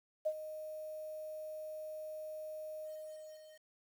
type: tone with ADSR envelope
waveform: sine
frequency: 620 Hz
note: D#5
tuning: 6 cents flat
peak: -29 dBFS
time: 0.25-3.68 s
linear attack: 16 ms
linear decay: 61 ms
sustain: -13 dB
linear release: 840 ms
effects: 10-bit